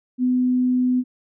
sine tone, 251.5 Hz, B3, 32 cents sharp, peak -16 dBFS, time 0.18-1.04 s, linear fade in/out 50 ms, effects none

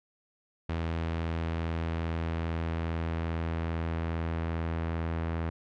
sawtooth tone with low-pass filter sweep, 82.41 Hz, E2, in tune, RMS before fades -32 dBFS, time 0.69-5.5 s, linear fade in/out 5 ms, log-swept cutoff 3000 to 2000 Hz, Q 0.95, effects none

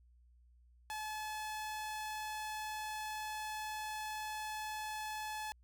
sawtooth tone, 859 Hz, A5, 42 cents flat, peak -36 dBFS, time 0.9-5.52 s, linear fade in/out 0 ms, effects added 60 Hz sine -62 dBFS peak until 5.63 s

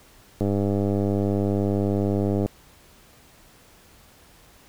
click train, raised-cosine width 2 ms, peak -11 dBFS, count 206, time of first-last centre 0.41-2.46 s, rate 100 Hz, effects pink hiss -53 dBFS RMS until 4.68 s

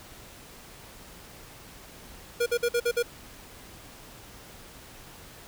square tone bursts, 476.8 Hz, A#4, 39 cents sharp, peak -23 dBFS, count 6, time 2.4-3.028 s, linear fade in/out 10 ms, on 63 ms, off 50 ms, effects pink hiss -48 dBFS RMS until 5.47 s

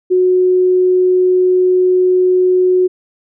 sine tone, 366.6 Hz, F#4, 16 cents flat, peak -8 dBFS, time 0.1-2.88 s, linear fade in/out 20 ms, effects none

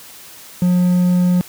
triangle tone, 179.3 Hz, F3, 46 cents sharp, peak -9 dBFS, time 0.62-1.41 s, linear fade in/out 0 ms, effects white hiss -39 dBFS RMS until 1.48 s + high-pass 80 Hz 12 dB/octave

